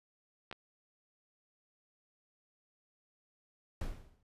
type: clicks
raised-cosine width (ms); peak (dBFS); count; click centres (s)
0.3; -28; 2; 0.513 / 0.527
type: noise with exponential decay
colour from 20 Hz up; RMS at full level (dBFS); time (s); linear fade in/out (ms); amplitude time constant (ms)
brown; -34; 3.81-4.23; 2; 91
effects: resampled to 32000 Hz